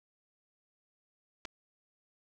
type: clicks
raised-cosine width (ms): 0.2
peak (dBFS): -24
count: 2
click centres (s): 1.451 / 1.454
effects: none